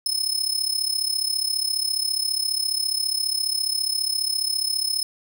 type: tone with amplitude modulation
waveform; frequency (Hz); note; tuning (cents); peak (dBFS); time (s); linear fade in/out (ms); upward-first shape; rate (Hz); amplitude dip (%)
sawtooth; 5200; E8; -24; -16; 0.06-5.03; 2; sine; 34.7; 80
effects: none